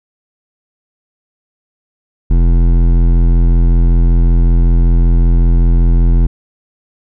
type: tone with hard clipping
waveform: sine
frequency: 42.64 Hz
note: F1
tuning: 41 cents flat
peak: -8 dBFS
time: 2.3-6.27 s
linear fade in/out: 10 ms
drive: 13 dB
effects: none